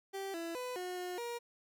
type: tone with pitch steps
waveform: 30% pulse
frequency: 389.7 / 334.1 / 499.9 / 362.4 / 360.2 / 474.3 Hz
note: G4 / E4 / B4 / F#4 / F#4 / A#4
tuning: -10 / +23 / +21 / -36 / -46 / +30 cents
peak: -36 dBFS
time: 0.13-1.39 s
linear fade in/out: 20 ms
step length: 210 ms
effects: none